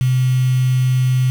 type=tone with quantisation; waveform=sine; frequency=128 Hz; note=C3; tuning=38 cents flat; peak=-12 dBFS; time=0.01-1.3 s; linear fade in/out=0 ms; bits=5; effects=none